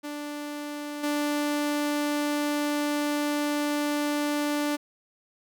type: tone with level steps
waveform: sawtooth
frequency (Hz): 293.7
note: D4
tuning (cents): 0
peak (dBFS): -29 / -21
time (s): 0.03-4.77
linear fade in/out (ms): 20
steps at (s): 1.03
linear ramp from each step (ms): 10
effects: none